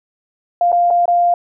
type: tone with dropouts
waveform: sine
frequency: 698.5 Hz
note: F5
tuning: in tune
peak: -10 dBFS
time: 0.61-1.34 s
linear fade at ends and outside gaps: 2 ms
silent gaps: 0.719-0.727 / 0.904-0.908 / 1.056-1.079 s
effects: none